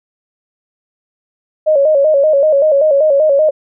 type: tone with vibrato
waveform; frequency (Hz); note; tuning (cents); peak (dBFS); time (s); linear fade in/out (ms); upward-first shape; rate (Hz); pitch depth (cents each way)
sine; 587.3; D5; 0; -7; 1.66-3.51; 20; square; 5.2; 94
effects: none